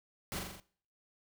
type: noise with echo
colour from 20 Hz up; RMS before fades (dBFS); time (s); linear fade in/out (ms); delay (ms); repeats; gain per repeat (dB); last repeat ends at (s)
pink; -39; 0.32-0.39; 0; 42; 5; -3; 0.6
effects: noise-tail reverb RT60 0.5 s tail -20 dB re dry